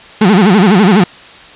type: tone with vibrato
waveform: 35% pulse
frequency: 196 Hz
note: G3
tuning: in tune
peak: -3 dBFS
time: 0.21-1.04 s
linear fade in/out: 5 ms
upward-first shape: sine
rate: 12 Hz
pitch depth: 210 cents each way
effects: white hiss -35 dBFS RMS until 1.55 s + resampled to 8000 Hz

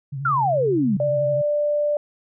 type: tone with vibrato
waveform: sine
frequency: 137 Hz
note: C#3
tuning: 20 cents flat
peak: -26 dBFS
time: 0.12-1.42 s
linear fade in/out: 10 ms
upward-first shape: sine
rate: 12 Hz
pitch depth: 77 cents each way
type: exponential sweep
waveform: sine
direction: down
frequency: 1441 to 182.5 Hz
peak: -17 dBFS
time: 0.25-0.97 s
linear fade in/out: 5 ms
type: tone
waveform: sine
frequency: 590 Hz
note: D5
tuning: 8 cents sharp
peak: -18 dBFS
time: 1-1.97 s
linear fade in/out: 2 ms
effects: none

